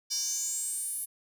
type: tone with high-pass filter sweep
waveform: square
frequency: 329.3 Hz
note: E4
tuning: 2 cents flat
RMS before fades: -33 dBFS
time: 0.1-1.06 s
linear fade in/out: 20 ms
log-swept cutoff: 5300 to 11000 Hz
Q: 7.8
effects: none